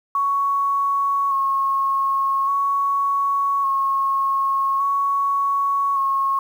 sine tone with vibrato, 1102 Hz, C#6, 11 cents flat, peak -17 dBFS, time 0.15-6.39 s, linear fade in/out 2 ms, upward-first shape square, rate 0.43 Hz, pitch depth 19 cents each way, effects 8-bit

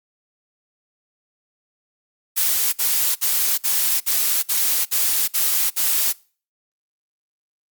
blue noise bursts, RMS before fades -19 dBFS, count 9, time 2.36-6.13 s, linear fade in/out 20 ms, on 370 ms, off 55 ms, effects noise-tail reverb RT60 0.4 s tail -23 dB re dry + Opus 48 kbps

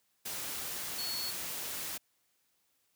sine tone in noise, 4390 Hz, C#8, 18 cents flat, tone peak -36 dBFS, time 0.98-1.31 s, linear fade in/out 10 ms, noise white, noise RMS -39 dBFS, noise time 0.25-1.98 s, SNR 0 dB, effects white hiss -75 dBFS RMS until 2.95 s + high-pass 60 Hz 12 dB/octave

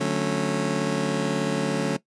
25% pulse chord, D major seventh, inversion none, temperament just, 146.83 / 183.54 / 220.2 / 275.3 Hz, D3 / F#3 / A3 / C#4, 0 / -14 / +2 / -12 cents, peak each -25 dBFS, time 0-1.97 s, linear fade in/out 10 ms, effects noise-tail reverb RT60 0.1 s tail -18 dB re dry + resampled to 22050 Hz

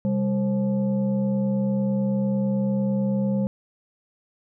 sine tone with frequency modulation, 200 Hz, G3, 35 cents sharp, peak -20 dBFS, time 0.05-3.47 s, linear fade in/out 0 ms, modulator 331 Hz, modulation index 0.69, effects none

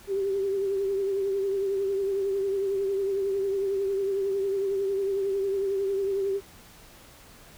sine tone with vibrato, 392 Hz, G4, in tune, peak -24 dBFS, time 0.07-6.41 s, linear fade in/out 50 ms, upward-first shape triangle, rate 11 Hz, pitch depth 48 cents each way, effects pink hiss -51 dBFS RMS until 7.57 s

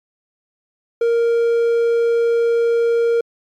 triangle tone, 466.2 Hz, A#4, in tune, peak -11 dBFS, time 1.01-3.21 s, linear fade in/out 5 ms, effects MP3 96 kbps

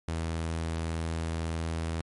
sawtooth tone, 81.8 Hz, E2, 13 cents flat, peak -26 dBFS, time 0.08-2.01 s, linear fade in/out 0 ms, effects MP3 48 kbps

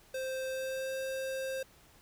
square tone with pitch glide, 523.3 to 529.4 Hz, C5 to C5, 0 to +20 cents, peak -35 dBFS, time 0.14-1.63 s, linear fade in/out 5 ms, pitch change +20 cents, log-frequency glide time 0.49-0.95 s, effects pink hiss -61 dBFS RMS until 2.01 s

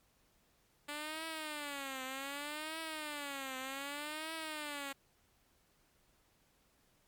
5% pulse tone with vibrato, 290 Hz, D4, 22 cents flat, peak -29 dBFS, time 0.88-4.93 s, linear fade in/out 10 ms, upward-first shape triangle, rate 0.65 Hz, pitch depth 200 cents each way, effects pink hiss -72 dBFS RMS until 7.07 s + MP3 96 kbps

